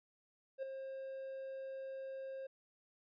triangle tone with ADSR envelope, 534 Hz, C5, 35 cents sharp, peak -34 dBFS, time 0.58-2.47 s, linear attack 47 ms, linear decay 6 ms, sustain -7 dB, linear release 8 ms, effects resampled to 11025 Hz

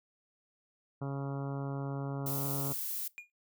harmonic tone, 138.59 Hz, C#3, in tune, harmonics 1 / 2 / 3 / 4 / 5 / 6 / 7 / 8 / 9 / 10, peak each -35 / -41 / -45 / -47 / -49 / -51 / -52 / -53 / -54 / -55 dBFS, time 1.01-2.73 s, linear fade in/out 10 ms
violet noise, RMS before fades -37 dBFS, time 2.26-3.08 s, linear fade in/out 5 ms
triangle tone with exponential decay, 2427 Hz, D#7, 44 cents flat, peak -36 dBFS, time 3.18-3.3 s, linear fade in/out 0 ms, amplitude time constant 25 ms
effects noise-tail reverb RT60 0.2 s tail -21 dB re dry

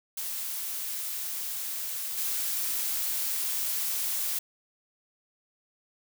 blue noise with level steps, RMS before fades -34 / -30 dBFS, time 0.17-4.39 s, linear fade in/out 5 ms, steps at 2.17 s, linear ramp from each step 20 ms, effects none

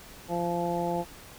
harmonic tone, 172.6 Hz, F3, 20 cents flat, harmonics 1 / 2 / 3 / 4 / 5, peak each -33 / -33 / -33 / -33 / -33 dBFS, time 0.28-1.05 s, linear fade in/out 50 ms, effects pink hiss -48 dBFS RMS until 1.38 s

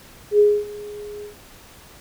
sine tone with ADSR envelope, 415.3 Hz, G#4, in tune, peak -9 dBFS, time 0.31-1.36 s, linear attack 84 ms, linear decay 250 ms, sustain -22 dB, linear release 130 ms, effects pink hiss -46 dBFS RMS until 2 s

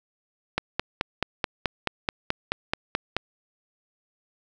click train, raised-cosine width 0.3 ms, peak -7 dBFS, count 13, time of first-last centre 0.58-3.166 s, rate 4.64 Hz, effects none

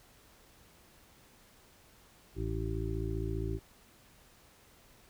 harmonic tone, 55 Hz, A1, in tune, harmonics 1 / 2 / 3 / 5 / 6 / 7, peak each -36 / -37 / -44 / -46 / -41 / -40 dBFS, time 2.35-3.6 s, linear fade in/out 50 ms, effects pink hiss -61 dBFS RMS until 5.09 s

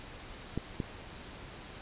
clicks, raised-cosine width 3 ms, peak -19 dBFS, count 2, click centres 0.576 / 0.802 s, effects pink hiss -47 dBFS RMS until 1.81 s + resampled to 8000 Hz

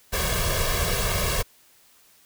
pink noise with comb filter, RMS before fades -24 dBFS, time 0.12-1.43 s, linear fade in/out 20 ms, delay 1.8 ms, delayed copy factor +0.9, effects white hiss -57 dBFS RMS until 2.25 s

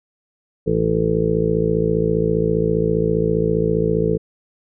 harmonic tone, 55 Hz, A1, in tune, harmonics 1 / 2 / 3 / 4 / 6 / 7 / 8 / 9, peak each -29 / -27 / -21 / -27 / -26 / -28 / -19 / -26 dBFS, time 0.66-4.18 s, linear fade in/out 20 ms, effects none

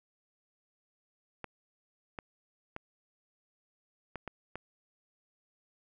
clicks, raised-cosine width 0.5 ms, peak -24 dBFS, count 6, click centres 1.443 / 2.188 / 2.764 / 4.157 / 4.277 / 4.556 s, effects none

